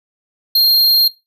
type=tone; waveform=square; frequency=4210 Hz; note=C8; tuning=10 cents sharp; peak=-9 dBFS; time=0.55-1.08 s; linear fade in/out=5 ms; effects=noise-tail reverb RT60 0.2 s tail -17 dB re dry